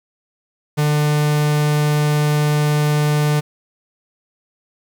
45% pulse tone, 149.1 Hz, D3, 27 cents sharp, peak -14 dBFS, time 0.77-3.41 s, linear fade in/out 20 ms, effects 8-bit

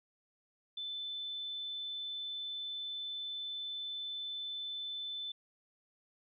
sine tone, 3520 Hz, A7, in tune, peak -38 dBFS, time 0.77-5.32 s, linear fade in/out 5 ms, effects none

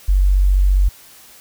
sine tone, 47.38 Hz, F#1, 42 cents sharp, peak -10 dBFS, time 0.08-0.89 s, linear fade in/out 10 ms, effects white hiss -44 dBFS RMS until 1.4 s

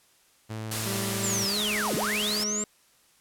sawtooth tone, 110 Hz, A2, in tune, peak -29 dBFS, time 0.49-1.46 s, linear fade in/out 20 ms
white noise, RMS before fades -31 dBFS, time 0.71-2.44 s, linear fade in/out 5 ms
25% pulse tone with pitch glide, 196 to 210.1 Hz, G3 to G#3, 0 to +20 cents, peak -28 dBFS, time 0.86-2.64 s, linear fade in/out 2 ms, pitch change +120 cents, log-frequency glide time 1.47-1.58 s
sine linear two-way sweep, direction down then up, 7610 to 116.54 to 7610 Hz, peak -27 dBFS, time 1.23-2.64 s, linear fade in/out 10 ms, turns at 1.95 s
effects white hiss -62 dBFS RMS until 3.2 s + low-pass 12000 Hz 12 dB/octave

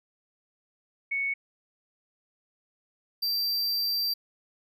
sine / square tone pair in turn, 2217 / 4698 Hz, C#7 / D8, 0 / 0 cents, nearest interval octave + minor second, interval 1300 cents, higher second, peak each -26 dBFS, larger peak neither, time 1.11-1.34 / 3.22-4.14 s, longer second, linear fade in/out 10 ms, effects none

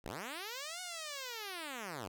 5% pulse linear two-way sweep, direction up then down, 36.71 to 740 to 83 Hz, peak -30 dBFS, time 0.04-2.08 s, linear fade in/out 10 ms, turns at 0.81 s, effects none

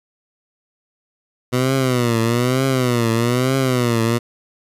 15% pulse tone with vibrato, 123.47 Hz, B2, in tune, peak -9 dBFS, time 1.52-4.19 s, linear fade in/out 20 ms, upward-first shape triangle, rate 1.1 Hz, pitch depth 160 cents each way, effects resampled to 32000 Hz

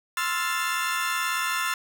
30% pulse chord, F major seventh, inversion second, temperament equal, 1046.5 / 1318.5 / 1396.9 / 1760 Hz, C6 / E6 / F6 / A6, 0 / 0 / 0 / 0 cents, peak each -28 dBFS, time 0.17-1.74 s, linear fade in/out 2 ms, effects none

